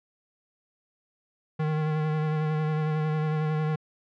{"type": "tone with vibrato", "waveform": "square", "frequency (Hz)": 154.6, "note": "D#3", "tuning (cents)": -11, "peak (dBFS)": -25, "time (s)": [1.59, 3.76], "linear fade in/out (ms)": 10, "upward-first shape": "sine", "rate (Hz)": 11, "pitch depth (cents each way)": 23, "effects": ["low-pass 2000 Hz 12 dB/octave"]}